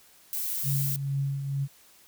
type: noise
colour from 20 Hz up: violet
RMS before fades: -31 dBFS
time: 0.33-0.96 s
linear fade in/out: 0 ms
type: tone with tremolo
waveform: sine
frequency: 138.59 Hz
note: C#3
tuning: in tune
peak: -24 dBFS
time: 0.63-1.68 s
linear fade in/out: 50 ms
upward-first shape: triangle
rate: 2.2 Hz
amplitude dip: 55%
effects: white hiss -57 dBFS RMS until 2.07 s